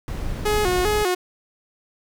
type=noise; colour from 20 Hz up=brown; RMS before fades=-27 dBFS; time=0.08-1.03 s; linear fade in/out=0 ms
type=tone with vibrato; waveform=sawtooth; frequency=390.6 Hz; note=G4; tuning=6 cents flat; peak=-15 dBFS; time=0.45-1.15 s; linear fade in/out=10 ms; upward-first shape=square; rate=2.5 Hz; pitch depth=130 cents each way
effects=none